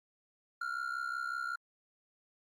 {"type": "ring-modulated tone", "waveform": "triangle", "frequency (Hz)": 1396.9, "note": "F6", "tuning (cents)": 0, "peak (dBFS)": -30, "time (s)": [0.61, 1.56], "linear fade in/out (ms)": 5, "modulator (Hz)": 32.7, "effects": ["Opus 48 kbps"]}